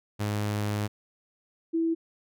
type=tone pair in turn; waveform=sawtooth / sine; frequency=104.3 / 328.8 Hz; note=G#2 / E4; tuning=+8 / -4 cents; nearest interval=octave + minor sixth; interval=1988 cents; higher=second; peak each=-23 dBFS; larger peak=neither; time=0.19-0.88 / 1.73-1.95 s; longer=first; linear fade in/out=20 ms; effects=none